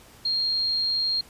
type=tone; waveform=sine; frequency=4226 Hz; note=C8; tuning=16 cents sharp; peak=-22 dBFS; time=0.25-1.21 s; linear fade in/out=5 ms; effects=pink hiss -51 dBFS RMS until 1.29 s + resampled to 32000 Hz